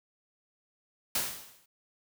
white noise with exponential decay, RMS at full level -27 dBFS, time 1.15-1.66 s, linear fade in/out 5 ms, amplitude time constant 110 ms, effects none

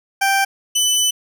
20% pulse tone pair in turn, 784 / 2998 Hz, G5 / F#7, 0 / +22 cents, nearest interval octave + major seventh, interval 2322 cents, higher second, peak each -9 dBFS, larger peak neither, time 0.21-0.45 / 0.75-1.11 s, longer second, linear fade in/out 10 ms, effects none

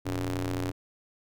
sawtooth ring-modulated tone, 89.6 Hz, F2, 45 cents sharp, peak -22 dBFS, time 0.05-0.72 s, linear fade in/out 20 ms, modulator 196 Hz, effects none

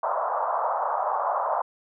pink band-pass noise, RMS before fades -26 dBFS, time 0.03-1.62 s, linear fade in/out 5 ms, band 600 to 1200 Hz, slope 48 dB/octave, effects none

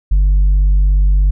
sine tone, 48.46 Hz, G1, 19 cents flat, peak -5 dBFS, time 0.11-1.31 s, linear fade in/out 10 ms, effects tanh soft clip ceiling -7 dBFS

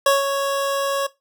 25% pulse tone with ADSR envelope, 554 Hz, C#5, 1 cent flat, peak -8 dBFS, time 0.06-1.07 s, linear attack 4 ms, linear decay 160 ms, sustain -8 dB, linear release 9 ms, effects noise-tail reverb RT60 0.2 s tail -18 dB re dry

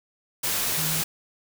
sine tone in noise, 158.1 Hz, D#3, 28 cents sharp, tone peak -31 dBFS, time 0.77-1.02 s, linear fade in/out 10 ms, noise white, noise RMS -26 dBFS, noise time 0.43-1.04 s, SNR -8 dB, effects none

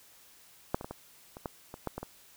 clicks, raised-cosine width 1 ms, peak -13 / -26 / -24 / -24 / -29 / -20 / -27 / -18 / -22 / -24 dBFS, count 10, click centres 0.745 / 0.811 / 0.845 / 0.91 / 1.369 / 1.458 / 1.741 / 1.873 / 1.98 / 2.03 s, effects white hiss -58 dBFS RMS until 2.36 s

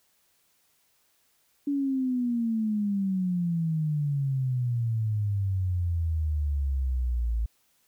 sine exponential sweep, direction down, 287.4 to 55 Hz, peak -24 dBFS, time 1.67-7.46 s, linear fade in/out 5 ms, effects white hiss -68 dBFS RMS until 7.87 s

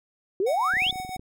sine exponential sweep, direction up, 357.1 to 3638 Hz, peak -21 dBFS, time 0.4-0.91 s, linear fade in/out 2 ms
square tone with tremolo, 745 Hz, F#5, 12 cents sharp, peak -30 dBFS, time 0.46-1.17 s, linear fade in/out 10 ms, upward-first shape triangle, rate 6.1 Hz, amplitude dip 65%
clicks, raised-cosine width 3 ms, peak -29 dBFS, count 12, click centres 0.738 / 0.769 / 0.821 / 0.866 / 0.896 / 0.927 / 0.958 / 1 / 1.049 / 1.093 / 1.163 / 1.195 s
effects none

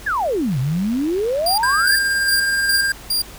sine exponential two-way sweep, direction down then up, 1794 to 123.7 to 1794 Hz, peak -17 dBFS, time 0.06-1.96 s, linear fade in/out 10 ms, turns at 0.59 s
click train, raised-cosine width 0.2 ms, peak -24 dBFS, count 118, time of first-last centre 0.51-1.736 s, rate 95.4 Hz
sawtooth tone bursts, 4784 Hz, D8, 31 cents sharp, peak -14 dBFS, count 5, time 1.46-3.22 s, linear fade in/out 5 ms, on 120 ms, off 290 ms
square tone with tremolo, 1600 Hz, G6, 35 cents sharp, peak -16 dBFS, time 1.63-2.92 s, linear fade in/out 2 ms, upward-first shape triangle, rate 19 Hz, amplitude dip 25%
effects added 50 Hz sine -41 dBFS peak until 3.38 s + pink hiss -39 dBFS RMS until 3.38 s

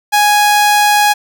sawtooth tone, 830.6 Hz, G#5, in tune, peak -4 dBFS, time 0.12-1.14 s, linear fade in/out 20 ms, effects none

